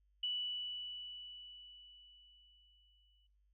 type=tone with exponential decay; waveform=sine; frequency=2960 Hz; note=F#7; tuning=in tune; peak=-34 dBFS; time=0.23-3.27 s; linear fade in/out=5 ms; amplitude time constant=660 ms; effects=noise-tail reverb RT60 0.3 s tail -19 dB re dry + added 50 Hz sine -70 dBFS peak until 3.53 s